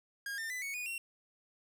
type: tone with pitch steps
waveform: 45% pulse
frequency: 1626 / 1804.2 / 2002 / 2221 / 2465 / 2735 Hz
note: G#6 / A6 / B6 / C#7 / D#7 / F7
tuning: -37 / +43 / +23 / +3 / -17 / -37 cents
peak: -37 dBFS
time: 0.26-0.98 s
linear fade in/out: 2 ms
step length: 120 ms
effects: none